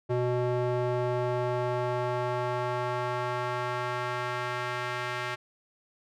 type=tone with band-pass filter sweep; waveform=square; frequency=123.47 Hz; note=B2; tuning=in tune; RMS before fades=-30 dBFS; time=0.09-5.36 s; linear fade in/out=20 ms; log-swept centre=450 to 1800 Hz; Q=1.1; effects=none